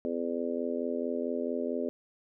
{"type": "harmonic tone", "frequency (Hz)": 84.5, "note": "E2", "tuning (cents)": 43, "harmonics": [3, 4, 5, 6, 7], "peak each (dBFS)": [-34, -38, -35, -38, -37], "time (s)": [0.05, 1.89], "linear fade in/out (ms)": 0, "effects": []}